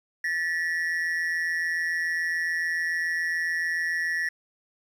triangle ring-modulated tone, 1842 Hz, A#6, 21 cents flat, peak -20 dBFS, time 0.24-4.29 s, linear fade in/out 5 ms, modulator 83.5 Hz, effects 10-bit

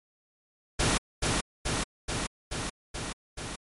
pink noise with echo, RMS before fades -25 dBFS, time 0.79-0.98 s, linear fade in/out 10 ms, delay 430 ms, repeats 6, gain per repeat -2 dB, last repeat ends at 3.56 s, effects MP3 48 kbps

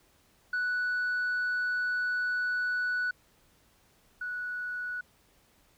sine tone pair in turn, 1480 / 1472.1 Hz, F#6 / F#6, 0 / -9 cents, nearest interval unison, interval 9 cents, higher first, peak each -25 / -32 dBFS, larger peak first, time 0.53-3.11 / 4.21-5.01 s, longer first, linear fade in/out 5 ms, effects tanh soft clip ceiling -26 dBFS + pink hiss -65 dBFS RMS until 5.77 s

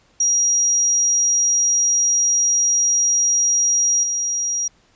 sine tone with level steps, 5720 Hz, F8, 41 cents sharp, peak -14 / -19 dBFS, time 0.2-4.68 s, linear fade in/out 5 ms, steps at 4.03 s, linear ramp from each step 5 ms, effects pink hiss -57 dBFS RMS until 4.95 s + resampled to 16000 Hz

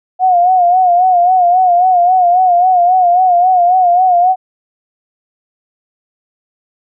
sine tone with vibrato, 722 Hz, F#5, 43 cents flat, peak -6 dBFS, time 0.19-4.36 s, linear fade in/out 50 ms, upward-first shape sine, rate 3.7 Hz, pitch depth 68 cents each way, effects none

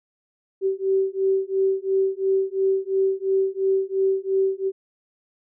sine beating tone pair, 383.8 / 386.7 Hz, G4 / G4, -37 / -24 cents, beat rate 2.9 Hz, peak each -22 dBFS, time 0.61-4.72 s, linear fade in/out 50 ms, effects none

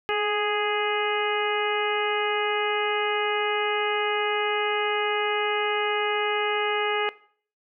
harmonic tone with a mistuned harmonic, 415.3 Hz, G#4, in tune, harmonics 1 / 2 / 3 / 4 / 5 / 6 / 7, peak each -26 / -29 / -31 / -32 / -33 / -34 / -34 dBFS, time 0.09-7.09 s, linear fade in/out 0 ms, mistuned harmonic 1, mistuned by +27 cents, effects noise-tail reverb RT60 0.5 s tail -19 dB re dry

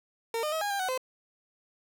30% pulse tone with pitch steps, 458 / 608 / 638 / 818 / 798 / 746 / 515 Hz, A#4 / D#5 / D#5 / G#5 / G5 / F#5 / C5, -31 / -40 / +43 / -26 / +31 / +14 / -28 cents, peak -26 dBFS, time 0.34-0.977 s, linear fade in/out 2 ms, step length 91 ms, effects none

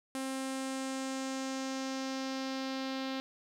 sawtooth tone with low-pass filter sweep, 265.5 Hz, C4, 25 cents sharp, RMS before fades -37 dBFS, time 0.15-3.2 s, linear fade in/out 0 ms, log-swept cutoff 10000 to 4100 Hz, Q 2.2, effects 11-bit

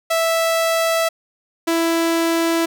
sawtooth tone pair in turn, 658 / 331.7 Hz, E5 / E4, -3 / +11 cents, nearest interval octave, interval 1186 cents, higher first, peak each -12 dBFS, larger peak neither, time 0.1-1.09 / 1.67-2.66 s, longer neither, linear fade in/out 10 ms, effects none

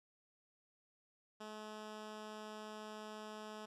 10% pulse tone, 214.2 Hz, A3, 46 cents flat, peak -39 dBFS, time 1.4-3.66 s, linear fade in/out 10 ms, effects low-pass 8000 Hz 12 dB/octave

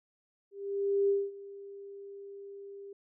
sine tone with ADSR envelope, 398.5 Hz, G4, 28 cents sharp, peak -23 dBFS, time 0.51-2.93 s, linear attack 580 ms, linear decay 220 ms, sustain -20 dB, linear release 4 ms, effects none

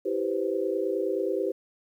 sine chord, C major seventh, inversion first, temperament equal with one note detuned, 329.6 / 389.5 / 493.9 / 523.3 Hz, E4 / G4 / B4 / C5, 0 / -11 / 0 / 0 cents, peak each -32 / -28 / -32 / -32 dBFS, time 0.05-1.52 s, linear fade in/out 10 ms, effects 10-bit

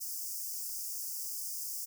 white high-pass noise, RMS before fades -39 dBFS, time 0-1.86 s, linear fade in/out 20 ms, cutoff 4900 Hz, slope 96 dB/octave, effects none

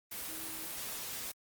sine tone in noise, 320 Hz, D#4, 49 cents sharp, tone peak -50 dBFS, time 0.28-0.67 s, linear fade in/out 10 ms, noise white, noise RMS -41 dBFS, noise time 0.11-1.32 s, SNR -12 dB, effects Opus 24 kbps

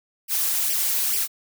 blue noise with flanger, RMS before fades -23 dBFS, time 0.28-1.28 s, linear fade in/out 50 ms, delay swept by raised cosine 0.37 to 3.77 ms, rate 2.3 Hz, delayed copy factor +0.85, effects none

